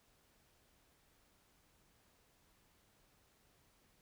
silence, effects pink hiss -72 dBFS RMS until 4.01 s

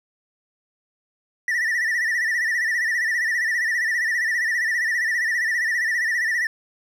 triangle tone with vibrato, 1864.7 Hz, A#6, in tune, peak -18 dBFS, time 1.48-6.47 s, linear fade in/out 2 ms, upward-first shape sine, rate 15 Hz, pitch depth 100 cents each way, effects none

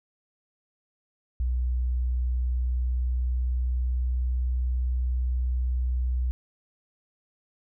sine tone with pitch glide, 61.8 to 62.3 Hz, B1 to B1, +2 to +16 cents, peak -23 dBFS, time 1.4-6.31 s, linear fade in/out 0 ms, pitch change +14 cents, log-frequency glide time 2.25-4.52 s, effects none

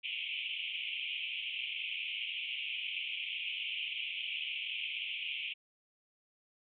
white band-pass noise, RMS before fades -39 dBFS, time 0.03-5.54 s, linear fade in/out 20 ms, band 2300 to 3200 Hz, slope 96 dB/octave, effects none

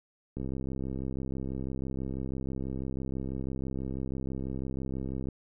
click train, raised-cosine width 3 ms, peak -23 dBFS, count 326, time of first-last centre 0.37-5.287 s, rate 66.1 Hz, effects none

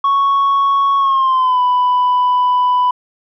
sine tone with pitch glide, 1108.7 to 993.5 Hz, C#6 to B5, 0 to +10 cents, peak -8 dBFS, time 0.04-2.91 s, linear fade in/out 5 ms, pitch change -190 cents, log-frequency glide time 0.98-1.61 s, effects tanh soft clip ceiling -9 dBFS

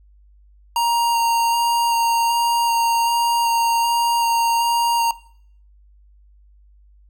square tone with vibrato, 932.3 Hz, A#5, in tune, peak -17 dBFS, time 0.76-5.11 s, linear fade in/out 2 ms, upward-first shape square, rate 1.3 Hz, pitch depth 9 cents each way, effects noise-tail reverb RT60 0.6 s tail -19 dB re dry + added 50 Hz sine -48 dBFS peak until 7.09 s

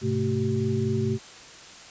sine tone cluster, 105 / 129.4 / 221.3 / 381.4 Hz, G#2 / C3 / A3 / G4, +19 / -19 / +10 / -47 cents, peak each -28 dBFS, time 0.01-1.19 s, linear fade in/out 50 ms, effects white hiss -45 dBFS RMS until 1.9 s + resampled to 16000 Hz

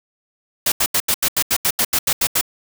white noise bursts, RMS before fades -17 dBFS, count 13, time 0.66-2.412 s, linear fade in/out 5 ms, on 60 ms, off 81 ms, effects none

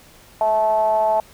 triangle ring-modulated tone, 109.5 Hz, A2, 8 cents flat, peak -10 dBFS, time 0.41-1.2 s, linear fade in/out 0 ms, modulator 760 Hz, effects pink hiss -48 dBFS RMS until 1.33 s

